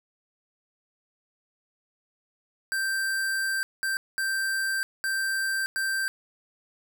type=tone bursts at uneven times; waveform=square; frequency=1568 Hz; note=G6; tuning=in tune; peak=-26 dBFS; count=5; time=2.72-3.63 / 3.83-3.97 / 4.18-4.83 / 5.04-5.66 / 5.76-6.08 s; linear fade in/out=0 ms; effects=none